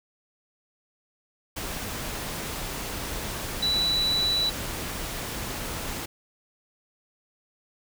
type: tone in noise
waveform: sine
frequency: 3951 Hz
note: B7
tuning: in tune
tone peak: -22 dBFS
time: 3.62-4.5 s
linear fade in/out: 10 ms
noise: pink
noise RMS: -33 dBFS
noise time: 1.56-6.06 s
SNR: +8 dB
effects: none